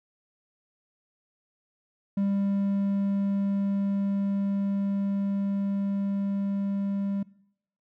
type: tone with level ramp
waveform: triangle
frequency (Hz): 198.5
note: G3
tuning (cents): +22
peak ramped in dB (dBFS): -21 to -24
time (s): 2.17-7.23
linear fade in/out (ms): 5
effects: noise-tail reverb RT60 0.7 s tail -21 dB re dry